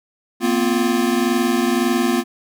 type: chord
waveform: square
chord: Bb suspended second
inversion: none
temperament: equal with one note detuned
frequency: 233.1 / 254.9 / 349.2 Hz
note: Bb3 / C4 / F4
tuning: 0 / -45 / 0 cents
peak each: -21 dBFS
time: 0.4-2.24 s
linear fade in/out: 50 ms
effects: none